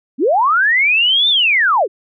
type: linear two-way sweep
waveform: sine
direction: up then down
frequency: 218.2 to 3630 to 325.5 Hz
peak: -10 dBFS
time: 0.18-1.88 s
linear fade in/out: 50 ms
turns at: 1.29 s
effects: none